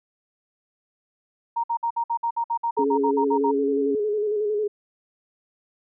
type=tone bursts; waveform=sine; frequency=932.3 Hz; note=A#5; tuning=in tune; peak=-21 dBFS; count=15; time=1.56-3.514 s; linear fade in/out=10 ms; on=78 ms; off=56 ms
type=tone with vibrato; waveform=sine; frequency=420.8 Hz; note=G#4; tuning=23 cents sharp; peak=-21 dBFS; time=2.77-4.68 s; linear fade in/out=10 ms; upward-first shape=square; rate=11 Hz; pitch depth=37 cents each way
type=tone; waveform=sine; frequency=277.2 Hz; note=C#4; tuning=in tune; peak=-24 dBFS; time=2.79-3.95 s; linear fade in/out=2 ms
effects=none

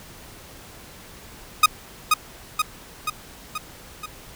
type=tone with echo; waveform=sawtooth; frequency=1244.5 Hz; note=D#6; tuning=in tune; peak=-6 dBFS; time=1.63-1.66 s; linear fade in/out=5 ms; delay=480 ms; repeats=5; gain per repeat=-4 dB; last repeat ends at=4.06 s; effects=pink hiss -44 dBFS RMS until 4.35 s

